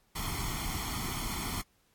pink noise with comb filter, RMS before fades -35 dBFS, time 0.15-1.62 s, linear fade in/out 10 ms, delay 0.92 ms, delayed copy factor +0.8, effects pink hiss -70 dBFS RMS until 1.94 s + AAC 64 kbps

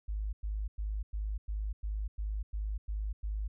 sine tone bursts, 51.91 Hz, G#1, in tune, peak -32 dBFS, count 10, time 0.08-3.48 s, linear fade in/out 10 ms, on 250 ms, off 100 ms, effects none

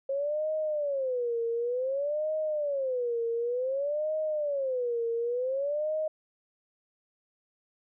sine tone with vibrato, 537 Hz, C5, 45 cents sharp, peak -27 dBFS, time 0.09-6.08 s, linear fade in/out 5 ms, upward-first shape sine, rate 0.55 Hz, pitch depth 260 cents each way, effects none

